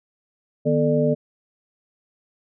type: tone cluster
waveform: sine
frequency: 153 / 244.7 / 440 / 595 Hz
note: D#3 / B3 / A4 / D5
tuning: -29 / -16 / 0 / +22 cents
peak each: -22 dBFS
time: 0.65-1.15 s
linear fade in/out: 20 ms
effects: none